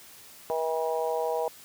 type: harmonic tone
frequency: 160.7 Hz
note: E3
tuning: 44 cents flat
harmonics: 3 / 4 / 5 / 6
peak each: -29 / -31 / -33 / -35 dBFS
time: 0.5-1.48 s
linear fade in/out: 0 ms
effects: white hiss -50 dBFS RMS until 1.64 s + high-pass 60 Hz 12 dB/octave